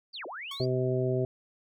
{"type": "linear two-way sweep", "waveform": "sine", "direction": "down then up", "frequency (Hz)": [4882, 303.4, 4882], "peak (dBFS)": -37, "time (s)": [0.13, 0.66], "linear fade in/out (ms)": 20, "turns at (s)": 0.26}
{"type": "tone with exponential decay", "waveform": "sawtooth", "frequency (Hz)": 1108.7, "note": "C#6", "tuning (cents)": 0, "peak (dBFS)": -33, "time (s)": [0.51, 0.72], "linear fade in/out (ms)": 5, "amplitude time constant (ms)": 44}
{"type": "harmonic tone", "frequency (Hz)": 127.8, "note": "C3", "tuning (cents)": -40, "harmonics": [1, 2, 3, 4, 5], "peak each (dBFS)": [-29, -36, -29, -38, -34], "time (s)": [0.6, 1.25], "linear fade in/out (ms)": 2}
{"effects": []}